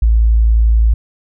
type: tone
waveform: sine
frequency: 55.7 Hz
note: A1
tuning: 22 cents sharp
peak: -7 dBFS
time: 0.02-0.94 s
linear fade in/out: 5 ms
effects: none